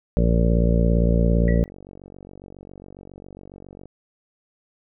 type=harmonic tone; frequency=57.6 Hz; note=A#1; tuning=20 cents flat; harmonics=1 / 2 / 3 / 4 / 5 / 6 / 7 / 8 / 9 / 10; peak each=-18 / -25 / -21 / -27 / -34 / -35 / -34 / -28 / -33 / -29 dBFS; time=0.17-1.64 s; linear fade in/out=0 ms
type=click train; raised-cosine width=2 ms; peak=-28 dBFS; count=138; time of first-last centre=0.96-3.856 s; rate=47.3 Hz
type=tone with exponential decay; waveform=sine; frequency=1942 Hz; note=B6; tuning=30 cents flat; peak=-27 dBFS; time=1.48-1.69 s; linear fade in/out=1 ms; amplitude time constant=45 ms
effects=none